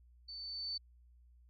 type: tone with level ramp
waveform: sine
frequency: 4526 Hz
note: C#8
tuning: 35 cents sharp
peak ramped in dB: -45 to -36 dBFS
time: 0.28-0.78 s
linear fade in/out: 10 ms
effects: added 60 Hz sine -60 dBFS peak until 1.49 s